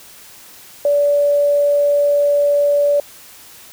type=tone; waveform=sine; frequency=577 Hz; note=D5; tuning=31 cents flat; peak=-11 dBFS; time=0.85-3 s; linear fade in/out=2 ms; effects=white hiss -41 dBFS RMS until 3.72 s